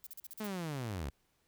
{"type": "noise bursts", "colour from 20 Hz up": "violet", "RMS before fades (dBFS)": -47, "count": 7, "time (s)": [0.04, 0.468], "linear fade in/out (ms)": 0, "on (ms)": 26, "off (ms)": 41}
{"type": "linear sweep", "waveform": "sawtooth", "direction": "down", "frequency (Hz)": [220, 61.2], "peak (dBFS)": -33, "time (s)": [0.4, 1.1], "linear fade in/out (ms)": 5}
{"effects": ["pink hiss -75 dBFS RMS until 1.47 s"]}